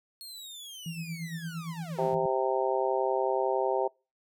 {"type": "linear sweep", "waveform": "sawtooth", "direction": "down", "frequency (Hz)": [4316, 67.8], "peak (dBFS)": -39, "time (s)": [0.21, 2.15], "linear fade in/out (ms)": 0}
{"type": "tone with tremolo", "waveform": "sine", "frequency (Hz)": 164.81, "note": "E3", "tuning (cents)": 0, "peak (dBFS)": -32, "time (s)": [0.86, 2.26], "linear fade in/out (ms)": 2, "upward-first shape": "sine", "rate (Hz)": 8.7, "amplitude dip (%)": 70}
{"type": "harmonic tone", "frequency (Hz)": 130.9, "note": "C3", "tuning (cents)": 1, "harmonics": [3, 4, 5, 6, 7], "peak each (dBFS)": [-30, -31, -32, -33, -33], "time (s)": [1.98, 3.88], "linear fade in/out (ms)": 10}
{"effects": ["noise-tail reverb RT60 0.3 s tail -26 dB re dry"]}